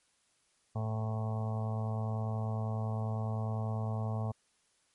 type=harmonic tone; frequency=109.9 Hz; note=A2; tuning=2 cents flat; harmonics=1 / 2 / 4 / 5 / 6 / 7 / 8 / 9 / 10; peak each=-32 / -41 / -47 / -48 / -45 / -46 / -50 / -53 / -50 dBFS; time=0.75-4.32 s; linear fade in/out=10 ms; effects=white hiss -72 dBFS RMS until 4.94 s + MP3 48 kbps